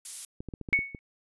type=noise; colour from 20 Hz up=violet; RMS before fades=-34 dBFS; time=0.05-0.25 s; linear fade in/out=2 ms
type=clicks; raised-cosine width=3 ms; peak=-25 dBFS; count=8; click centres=0.405 / 0.487 / 0.538 / 0.613 / 0.688 / 0.727 / 0.79 / 0.948 s
type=tone with exponential decay; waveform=sine; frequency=2217 Hz; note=C#7; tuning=in tune; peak=-17 dBFS; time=0.73-0.99 s; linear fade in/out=0 ms; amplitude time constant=56 ms
effects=resampled to 24000 Hz